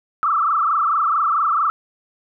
sine tone with frequency modulation, 1244.5 Hz, D#6, in tune, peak -15 dBFS, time 0.23-1.7 s, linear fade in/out 0 ms, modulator 24.5 Hz, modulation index 4.2, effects none

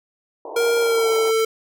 white band-pass noise, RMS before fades -33 dBFS, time 0.45-1.31 s, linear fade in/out 2 ms, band 320 to 1000 Hz, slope 96 dB/octave
square tone with pitch glide, 467.8 to 445.9 Hz, A#4 to A4, +6 to +23 cents, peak -17 dBFS, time 0.56-1.45 s, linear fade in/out 5 ms, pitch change -83 cents, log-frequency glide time 0.79-1.15 s
effects none

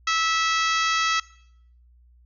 harmonic tone, 653 Hz, E5, 17 cents flat, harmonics 2 / 3 / 4 / 5 / 6 / 7 / 8 / 9 / 10, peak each -23 / -27 / -29 / -31 / -33 / -34 / -35 / -36 / -37 dBFS, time 0.07-1.2 s, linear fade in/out 5 ms, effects noise-tail reverb RT60 0.7 s tail -21 dB re dry + added 60 Hz sine -52 dBFS peak until 2.25 s

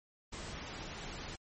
pink noise, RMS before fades -44 dBFS, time 0.32-1.36 s, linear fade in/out 10 ms, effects MP3 32 kbps

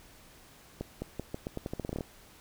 accelerating click train, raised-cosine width 2 ms, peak -21 dBFS, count 15, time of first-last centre 0.81-2.008 s, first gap 210 ms, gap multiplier 0.84, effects pink hiss -56 dBFS RMS until 2.4 s

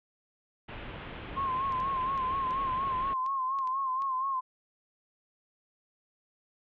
pink low-pass noise, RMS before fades -42 dBFS, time 0.68-3.14 s, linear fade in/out 10 ms, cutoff 3300 Hz, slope 48 dB/octave
sine tone with vibrato, 1060 Hz, C6, 22 cents sharp, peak -28 dBFS, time 1.36-4.41 s, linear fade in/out 20 ms, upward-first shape sine, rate 4.2 Hz, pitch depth 63 cents each way
clicks, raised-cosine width 0.2 ms, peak -33 dBFS, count 8, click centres 1.723 / 1.802 / 2.177 / 2.508 / 3.263 / 3.588 / 3.674 / 4.021 s
effects none

